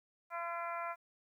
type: harmonic tone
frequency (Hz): 340.3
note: F4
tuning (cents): -45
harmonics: 2 / 3 / 4 / 5 / 6 / 7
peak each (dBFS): -42 / -42 / -42 / -52 / -50 / -50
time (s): 0.3-0.96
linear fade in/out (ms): 50
effects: 12-bit